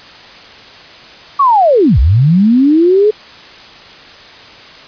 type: linear two-way sweep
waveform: sine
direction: down then up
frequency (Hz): 1156 to 55.6 to 435.1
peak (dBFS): -5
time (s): 1.39-3.11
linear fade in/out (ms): 10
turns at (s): 1.99
effects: white hiss -35 dBFS RMS until 4.87 s + resampled to 11025 Hz